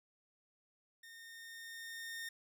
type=tone with level ramp; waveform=sawtooth; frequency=1831 Hz; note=A#6; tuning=32 cents flat; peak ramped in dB=-50 to -38 dBFS; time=1.03-2.29 s; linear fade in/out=5 ms; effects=none